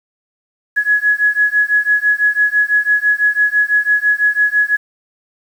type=beating tone pair; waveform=sine; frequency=1681 / 1687 Hz; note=G#6 / G#6; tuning=+20 / +27 cents; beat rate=6 Hz; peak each=-14 dBFS; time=0.76-4.77 s; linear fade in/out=20 ms; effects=7-bit